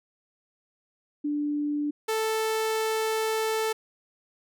sine / sawtooth tone pair in turn, 293.9 / 440.4 Hz, D4 / A4, +1 / +2 cents, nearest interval perfect fifth, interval 701 cents, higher second, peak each -25 / -21 dBFS, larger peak second, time 1.24-1.91 / 2.08-3.73 s, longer second, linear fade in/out 10 ms, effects none

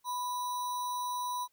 sine tone with sample-and-hold, 990 Hz, B5, 4 cents sharp, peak -32 dBFS, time 0.04-1.48 s, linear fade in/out 50 ms, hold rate 4900 Hz, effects white hiss -75 dBFS RMS until 1.52 s

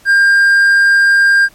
triangle tone, 1601 Hz, G6, 36 cents sharp, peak -4 dBFS, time 0.05-1.49 s, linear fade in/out 50 ms, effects pink hiss -46 dBFS RMS until 1.54 s + MP3 64 kbps

